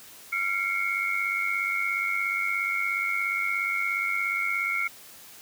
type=tone cluster; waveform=sine; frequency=1374 / 2159 / 2256 Hz; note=F6 / C#7 / C#7; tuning=-29 / -46 / +30 cents; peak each=-32 / -27 / -30 dBFS; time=0.32-4.88 s; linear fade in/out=10 ms; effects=white hiss -48 dBFS RMS until 5.41 s + high-pass 60 Hz 12 dB/octave